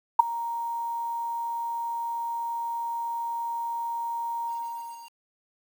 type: tone with ADSR envelope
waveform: sine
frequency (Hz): 932.3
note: A#5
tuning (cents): 0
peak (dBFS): -7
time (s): 0.19-5.15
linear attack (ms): 8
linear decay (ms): 9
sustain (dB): -21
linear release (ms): 680
effects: 8-bit